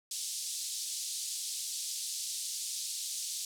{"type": "band-pass noise", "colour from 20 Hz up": "white", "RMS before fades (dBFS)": -38, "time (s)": [0.11, 3.45], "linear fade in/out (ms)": 2, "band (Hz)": [3800, 9400], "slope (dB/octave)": 24, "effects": []}